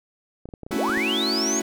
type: clicks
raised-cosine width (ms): 2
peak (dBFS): -24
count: 9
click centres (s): 0.456 / 0.489 / 0.538 / 0.633 / 0.665 / 0.709 / 0.741 / 0.895 / 0.974
type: chord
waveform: 40% pulse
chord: F# minor seventh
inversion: first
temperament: equal with one note detuned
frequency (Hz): 220 / 277.2 / 329.6 / 371.9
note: A3 / C#4 / E4 / F#4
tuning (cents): 0 / 0 / 0 / +9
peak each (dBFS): -29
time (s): 0.71-1.62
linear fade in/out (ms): 5
type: linear sweep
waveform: sine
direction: up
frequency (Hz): 204.1 to 6760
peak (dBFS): -23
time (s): 0.76-1.6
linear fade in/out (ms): 5
effects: none